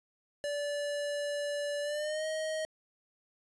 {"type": "tone with pitch glide", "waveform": "square", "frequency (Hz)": [580, 628.9], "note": ["D5", "D#5"], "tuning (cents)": [-22, 18], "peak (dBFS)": -33, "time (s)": [0.44, 2.65], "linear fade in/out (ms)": 0, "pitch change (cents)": 140, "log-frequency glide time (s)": [1.82, 2.26], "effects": ["resampled to 24000 Hz", "11-bit"]}